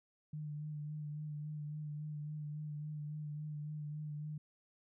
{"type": "tone with vibrato", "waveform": "sine", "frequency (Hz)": 150.3, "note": "D3", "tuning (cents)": 40, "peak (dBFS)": -40, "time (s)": [0.33, 4.38], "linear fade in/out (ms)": 5, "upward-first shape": "sine", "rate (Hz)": 3.6, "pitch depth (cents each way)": 26, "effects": []}